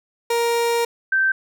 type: tone pair in turn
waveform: 30% pulse / sine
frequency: 468.9 / 1556.4 Hz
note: A#4 / G6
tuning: +10 / -13 cents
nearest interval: octave + major sixth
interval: 2077 cents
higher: second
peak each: -15 dBFS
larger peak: neither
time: 0.3-0.85 / 1.12-1.32 s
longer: first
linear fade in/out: 5 ms
effects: none